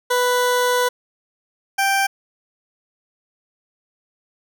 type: tone pair in turn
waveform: 20% pulse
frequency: 494.3 / 784.7 Hz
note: B4 / G5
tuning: +1 / +2 cents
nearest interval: minor sixth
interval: 801 cents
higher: second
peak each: -11 dBFS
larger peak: neither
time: 0.1-0.89 / 1.78-2.07 s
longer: first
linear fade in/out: 10 ms
effects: none